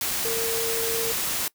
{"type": "tone in noise", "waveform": "sine", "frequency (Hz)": 456.3, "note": "A#4", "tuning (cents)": -37, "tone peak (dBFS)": -27, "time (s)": [0.25, 1.12], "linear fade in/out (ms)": 2, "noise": "white", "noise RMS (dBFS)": -27, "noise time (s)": [0.01, 1.48], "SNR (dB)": -3, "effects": ["noise-tail reverb RT60 0.1 s tail -22 dB re dry"]}